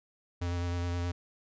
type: tone with vibrato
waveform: square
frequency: 87.31 Hz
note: F2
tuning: in tune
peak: -31 dBFS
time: 0.41-1.12 s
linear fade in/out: 10 ms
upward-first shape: sine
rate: 9.5 Hz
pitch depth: 18 cents each way
effects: resampled to 16000 Hz